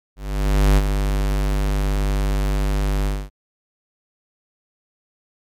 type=tone with ADSR envelope; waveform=square; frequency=49.54 Hz; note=G1; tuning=19 cents sharp; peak=-11 dBFS; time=0.16-3.3 s; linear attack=610 ms; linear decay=38 ms; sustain=-7 dB; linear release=240 ms; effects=MP3 96 kbps